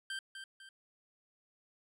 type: tone with echo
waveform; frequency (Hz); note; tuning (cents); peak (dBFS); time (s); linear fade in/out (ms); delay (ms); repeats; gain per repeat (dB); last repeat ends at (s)
25% pulse; 1568; G6; 0; -34; 0.1-0.19; 2; 250; 2; -7; 0.69
effects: low-pass 10000 Hz 12 dB/octave